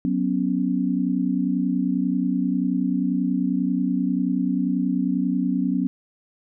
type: chord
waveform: sine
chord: F# suspended fourth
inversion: none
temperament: equal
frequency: 185 / 246.9 / 277.2 Hz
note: F#3 / B3 / C#4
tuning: 0 / 0 / 0 cents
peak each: -24 dBFS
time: 0.05-5.87 s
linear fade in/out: 0 ms
effects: none